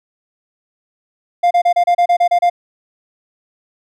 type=tone bursts; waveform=triangle; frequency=701 Hz; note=F5; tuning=6 cents sharp; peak=-7 dBFS; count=10; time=1.43-2.499 s; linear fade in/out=10 ms; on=79 ms; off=31 ms; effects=none